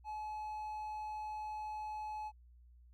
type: tone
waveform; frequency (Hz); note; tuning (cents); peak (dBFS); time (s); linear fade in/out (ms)
triangle; 854; G#5; +48; -38; 0.04-2.32; 50
effects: added 60 Hz sine -58 dBFS peak until 2.93 s